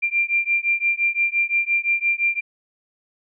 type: beating tone pair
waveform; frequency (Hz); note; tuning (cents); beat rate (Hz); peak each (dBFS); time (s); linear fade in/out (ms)
sine; 2375 / 2380.8; D7 / D7; +19 / +23; 5.8; -21; 0.02-2.41; 20
effects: none